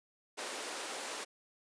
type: high-pass noise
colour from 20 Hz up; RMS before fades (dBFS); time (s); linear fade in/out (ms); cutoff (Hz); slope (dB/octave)
pink; -41; 0.37-1.25; 20; 340; 24
effects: resampled to 22050 Hz